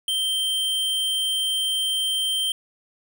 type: tone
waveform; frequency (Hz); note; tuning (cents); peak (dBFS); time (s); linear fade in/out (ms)
square; 3136; G7; 0; -22; 0.08-2.52; 2
effects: none